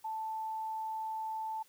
sine tone, 880 Hz, A5, in tune, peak -35 dBFS, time 0.04-1.63 s, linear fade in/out 10 ms, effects white hiss -65 dBFS RMS until 1.68 s

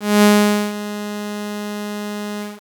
sawtooth tone with ADSR envelope, 207.7 Hz, G#3, in tune, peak -4 dBFS, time 0-2.61 s, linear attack 230 ms, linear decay 490 ms, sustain -16 dB, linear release 200 ms, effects 7-bit

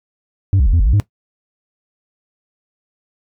sine tone with pitch steps, 96.8 / 64 / 43.99 / 83.9 / 46.68 / 57.7 / 102.9 Hz, G2 / C2 / F1 / E2 / F#1 / A#1 / G#2, -21 / -38 / +13 / +31 / +16 / -17 / -16 cents, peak -7 dBFS, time 0.53-0.999 s, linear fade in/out 0 ms, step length 67 ms, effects noise-tail reverb RT60 0.1 s tail -18 dB re dry + tanh soft clip ceiling -8 dBFS

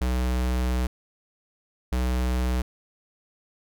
square tone pair in turn, 62.4 / 62.4 Hz, B1 / B1, +19 / +19 cents, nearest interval unison, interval 0 cents, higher neither, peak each -23 dBFS, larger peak neither, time 0.01-0.87 / 1.92-2.62 s, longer first, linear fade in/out 5 ms, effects none

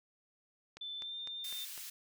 click train, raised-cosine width 0.2 ms, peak -31 dBFS, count 5, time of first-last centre 0.77-1.778 s, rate 3.97 Hz
sine tone with pitch glide, 3527 to 3605 Hz, A7 to A7, +3 to +41 cents, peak -40 dBFS, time 0.81-1.65 s, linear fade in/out 5 ms, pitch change +38 cents, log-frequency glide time 0.97-1.17 s
white high-pass noise, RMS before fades -46 dBFS, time 1.44-1.9 s, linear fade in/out 5 ms, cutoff 2100 Hz, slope 12 dB/octave
effects none

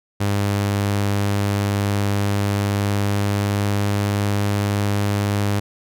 sawtooth tone with pitch glide, 101 to 101.76 Hz, G#2 to G#2, -48 to -35 cents, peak -14 dBFS, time 0.2-5.6 s, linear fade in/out 10 ms, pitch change +13 cents, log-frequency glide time 2.52-4.18 s, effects none

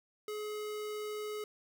square tone, 423 Hz, G#4, 32 cents sharp, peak -38 dBFS, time 0.28-1.44 s, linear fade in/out 2 ms, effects 12-bit

